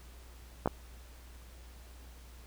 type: clicks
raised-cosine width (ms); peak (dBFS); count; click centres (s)
1; -15; 2; 0.659 / 0.675
effects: added 60 Hz sine -50 dBFS peak until 2.46 s + pink hiss -58 dBFS RMS until 2.46 s